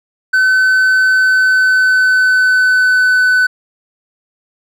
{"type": "tone with pitch glide", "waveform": "triangle", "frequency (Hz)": [1520, 1503.4], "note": ["F#6", "F#6"], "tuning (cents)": [46, 27], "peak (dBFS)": -6, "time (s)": [0.33, 3.47], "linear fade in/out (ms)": 10, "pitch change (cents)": -19, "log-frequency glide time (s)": [1.13, 3.33], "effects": []}